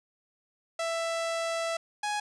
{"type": "tone pair in turn", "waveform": "sawtooth", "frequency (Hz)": [663, 833.5], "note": ["E5", "G#5"], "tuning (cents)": [10, 6], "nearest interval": "major third", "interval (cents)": 396, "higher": "second", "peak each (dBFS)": -25, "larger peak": "neither", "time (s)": [[0.79, 1.77], [2.03, 2.2]], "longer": "first", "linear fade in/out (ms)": 5, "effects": ["resampled to 22050 Hz", "9-bit"]}